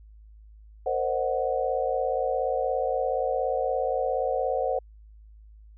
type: chord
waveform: sine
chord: C half-diminished seventh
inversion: third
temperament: equal with one note detuned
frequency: 466.2 / 523.3 / 607.3 / 740 Hz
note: Bb4 / C5 / Eb5 / Gb5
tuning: 0 / 0 / -42 / 0 cents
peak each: -31 / -27 / -32 / -29 dBFS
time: 0.86-4.79 s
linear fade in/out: 5 ms
effects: added 53 Hz sine -47 dBFS peak until 5.77 s